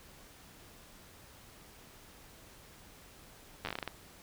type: slowing click train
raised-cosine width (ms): 0.3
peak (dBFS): -20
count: 10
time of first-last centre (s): 3.65-3.877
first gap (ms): 10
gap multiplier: 1.22
effects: pink hiss -56 dBFS RMS until 4.22 s